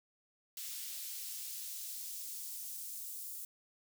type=noise with high-pass filter sweep; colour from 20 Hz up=white; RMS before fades=-44 dBFS; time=0.57-3.45 s; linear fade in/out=2 ms; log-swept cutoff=3000 to 8400 Hz; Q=0.75; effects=none